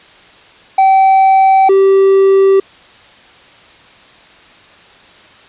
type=tone pair in turn; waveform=triangle; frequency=770 / 388.5 Hz; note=G5 / G4; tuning=-31 / -16 cents; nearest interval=octave; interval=1185 cents; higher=first; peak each=-3 dBFS; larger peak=neither; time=0.78-1.69 / 1.69-2.6 s; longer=neither; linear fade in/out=5 ms; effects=white hiss -41 dBFS RMS until 5.48 s + resampled to 8000 Hz